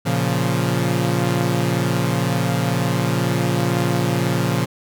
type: chord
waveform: sawtooth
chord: Bb minor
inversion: none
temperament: equal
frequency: 116.54 / 138.59 / 174.61 Hz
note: Bb2 / Db3 / F3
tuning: 0 / 0 / 0 cents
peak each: -18 dBFS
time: 0.05-4.66 s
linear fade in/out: 20 ms
effects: none